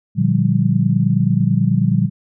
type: chord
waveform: sine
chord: G minor seventh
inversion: first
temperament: just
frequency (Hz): 117.6 / 147 / 176.4 / 196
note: Bb2 / D3 / F3 / G3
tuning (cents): +16 / +2 / +18 / 0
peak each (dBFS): -18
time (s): 0.15-2.1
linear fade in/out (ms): 50
effects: none